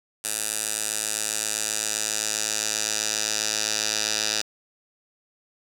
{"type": "tone with band-pass filter sweep", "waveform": "10% pulse", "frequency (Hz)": 107.6, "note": "A2", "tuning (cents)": -38, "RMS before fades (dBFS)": -27, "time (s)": [0.24, 4.42], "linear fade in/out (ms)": 10, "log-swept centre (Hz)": [9100, 5300], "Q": 1.9, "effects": []}